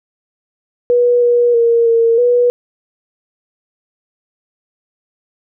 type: tone with pitch steps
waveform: sine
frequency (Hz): 485.5 / 480.8 / 466.2 / 459.9 / 486.6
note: B4 / B4 / A#4 / A#4 / B4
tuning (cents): -30 / -46 / 0 / -23 / -26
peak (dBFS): -8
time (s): 0.9-2.5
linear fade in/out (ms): 0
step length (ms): 320
effects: none